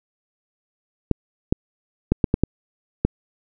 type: clicks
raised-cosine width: 3 ms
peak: -3 dBFS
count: 7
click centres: 1.113 / 1.525 / 2.12 / 2.242 / 2.341 / 2.436 / 3.05 s
effects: none